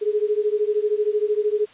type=beating tone pair; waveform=sine; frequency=415.3 / 428.3 Hz; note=G#4 / A4; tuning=0 / -47 cents; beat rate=13 Hz; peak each=-21 / -22 dBFS; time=0.01-1.66 s; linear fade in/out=20 ms; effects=white hiss -50 dBFS RMS until 1.73 s + resampled to 8000 Hz